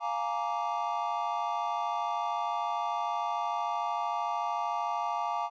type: chord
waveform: triangle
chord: Bb dominant seventh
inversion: second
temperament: just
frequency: 699.2 / 839.1 / 932.3 / 1165.4 Hz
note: F5 / Ab5 / Bb5 / D6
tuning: +2 / +18 / 0 / -14 cents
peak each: -33 dBFS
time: 0-5.5 s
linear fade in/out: 50 ms
effects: resampled to 16000 Hz